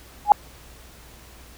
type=tone with exponential growth; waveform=sine; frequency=830.6 Hz; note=G#5; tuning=in tune; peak=-3 dBFS; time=0.25-0.32 s; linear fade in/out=1 ms; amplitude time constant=15 ms; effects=added 60 Hz sine -48 dBFS peak until 1.57 s + pink hiss -48 dBFS RMS until 1.57 s